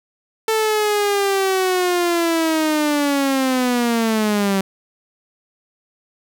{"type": "linear sweep", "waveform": "sawtooth", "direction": "down", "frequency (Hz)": [444.1, 191.4], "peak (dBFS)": -12, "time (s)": [0.48, 4.61], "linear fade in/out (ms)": 2, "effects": []}